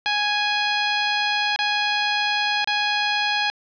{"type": "tone with dropouts", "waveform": "10% pulse", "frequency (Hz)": 830.6, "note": "G#5", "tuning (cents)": 0, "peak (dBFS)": -11, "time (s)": [0.06, 3.5], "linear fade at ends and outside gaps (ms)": 0, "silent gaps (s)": [[1.561, 1.59], [2.644, 2.674]], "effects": ["resampled to 11025 Hz", "8-bit"]}